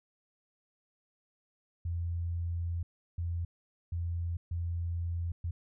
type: tone bursts at uneven times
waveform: sine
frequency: 85.4 Hz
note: F2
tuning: 38 cents flat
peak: -31 dBFS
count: 5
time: 1.85-2.83 / 3.18-3.45 / 3.92-4.37 / 4.51-5.32 / 5.44-5.51 s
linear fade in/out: 5 ms
effects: none